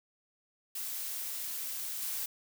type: noise with level steps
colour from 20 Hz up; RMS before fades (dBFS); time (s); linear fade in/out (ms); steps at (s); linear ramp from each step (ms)
blue; -38 / -36; 0.75-2.26; 5; 2.02; 2
effects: none